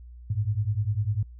sine beating tone pair, 100.1 / 110.1 Hz, G2 / A2, +37 / +2 cents, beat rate 10 Hz, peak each -27 dBFS, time 0.3-1.23 s, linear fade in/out 5 ms, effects noise-tail reverb RT60 0.1 s tail -23 dB re dry + added 60 Hz sine -42 dBFS peak until 1.39 s

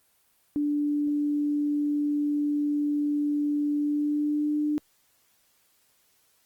sine tone with pitch glide, 293 to 298.6 Hz, D4 to D4, -4 to +29 cents, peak -23 dBFS, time 0.56-4.78 s, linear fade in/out 0 ms, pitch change +33 cents, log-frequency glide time 3.77-4.58 s, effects white hiss -66 dBFS RMS until 6.45 s + Opus 24 kbps

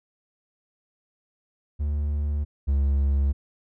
triangle tone pair in turn, 73.42 / 69.57 Hz, D2 / C#2, 0 / +7 cents, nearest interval minor second, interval 93 cents, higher first, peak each -21 / -17 dBFS, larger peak second, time 1.79-2.45 / 2.67-3.33 s, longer neither, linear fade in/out 20 ms, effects none

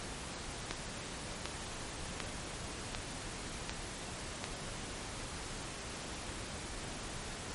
click train, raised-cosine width 0.2 ms, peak -18 dBFS, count 6, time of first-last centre 0.71-4.441 s, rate 1.34 Hz, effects pink hiss -43 dBFS RMS until 7.54 s + MP3 48 kbps

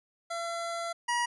25% pulse tone pair in turn, 678 / 958.8 Hz, E5 / A#5, +49 / +48 cents, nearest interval tritone, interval 599 cents, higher second, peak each -29 / -23 dBFS, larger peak second, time 0.3-0.93 / 1.08-1.26 s, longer first, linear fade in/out 10 ms, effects resampled to 24000 Hz

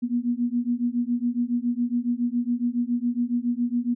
sine beating tone pair, 237.5 / 244.7 Hz, A#3 / B3, +33 / -16 cents, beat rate 7.2 Hz, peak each -25 dBFS, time 0.02-3.95 s, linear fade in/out 20 ms, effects none

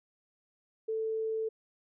sine tone, 442.3 Hz, A4, 9 cents sharp, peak -30 dBFS, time 0.88-1.49 s, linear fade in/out 10 ms, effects none

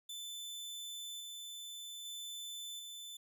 sawtooth tone with level steps, 3520 Hz, A7, in tune, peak -40 / -42 / -40 / -43 dBFS, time 0.09-3.17 s, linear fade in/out 5 ms, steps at 1.2 / 2.05 / 2.79 s, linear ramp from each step 5 ms, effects none

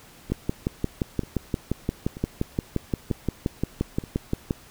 two click trains, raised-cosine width 3 ms, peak -23 / -10 dBFS, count 5 / 25, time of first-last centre 0.3-4.038 / 0.32-4.508 s, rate 1.07 / 5.73 Hz, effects pink hiss -50 dBFS RMS until 4.7 s

